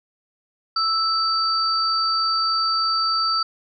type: tone pair together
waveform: sine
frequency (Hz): 1318.5 / 4625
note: E6 / D8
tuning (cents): 0 / -27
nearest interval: octave + minor seventh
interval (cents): 2173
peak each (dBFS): -21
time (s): 0.76-3.43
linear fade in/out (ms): 5
effects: none